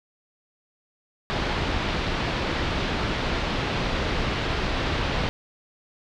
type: low-pass noise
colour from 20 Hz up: pink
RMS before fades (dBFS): -26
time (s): 1.3-5.29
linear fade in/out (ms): 0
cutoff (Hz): 4200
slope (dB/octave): 24
effects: none